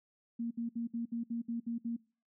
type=tone bursts; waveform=sine; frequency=233.1 Hz; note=A#3; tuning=in tune; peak=-33 dBFS; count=9; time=0.39-1.966 s; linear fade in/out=10 ms; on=120 ms; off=62 ms; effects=noise-tail reverb RT60 0.4 s tail -23 dB re dry